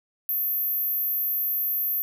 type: tone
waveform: sine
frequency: 13430 Hz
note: G#9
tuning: 18 cents sharp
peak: -23 dBFS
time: 0.29-2.02 s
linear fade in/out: 0 ms
effects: 10-bit